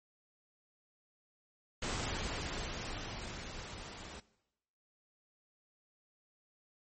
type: noise with level ramp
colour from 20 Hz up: pink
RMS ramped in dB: -36 to -48 dBFS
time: 1.82-4.2 s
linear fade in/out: 5 ms
effects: noise-tail reverb RT60 0.9 s tail -20 dB re dry + MP3 32 kbps